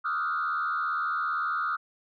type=tone with frequency modulation; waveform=sine; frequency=1318.5 Hz; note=E6; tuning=in tune; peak=-25 dBFS; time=0.04-1.77 s; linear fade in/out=20 ms; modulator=77.6 Hz; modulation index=1.7; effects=tanh soft clip ceiling -22 dBFS